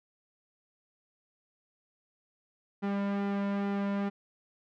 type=tone with flanger; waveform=sawtooth; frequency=200 Hz; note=G3; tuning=35 cents sharp; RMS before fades=-31 dBFS; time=2.82-4.1 s; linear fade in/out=20 ms; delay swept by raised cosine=1.8 to 2.47 ms; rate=2.3 Hz; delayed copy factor=-0.5; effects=low-pass 2000 Hz 12 dB/octave